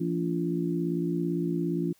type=harmonic tone with a mistuned harmonic; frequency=57.6 Hz; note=A#1; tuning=20 cents flat; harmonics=3 / 4 / 5 / 6; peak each=-29 / -40 / -31 / -31 dBFS; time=0-1.93 s; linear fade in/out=10 ms; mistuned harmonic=3; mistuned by=-33 cents; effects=white hiss -64 dBFS RMS until 1.99 s